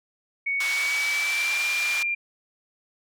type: tone with pitch glide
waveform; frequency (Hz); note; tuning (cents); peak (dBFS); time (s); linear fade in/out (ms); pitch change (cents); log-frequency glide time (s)
sine; 2227 to 2387; C#7 to D7; +7 to +28; -23; 0.46-2.15; 10; +121; 0.66-1.64
type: band-pass noise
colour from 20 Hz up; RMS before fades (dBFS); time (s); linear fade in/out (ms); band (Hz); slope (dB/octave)
white; -32; 0.6-2.03; 5; 1000 to 5300; 12
effects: none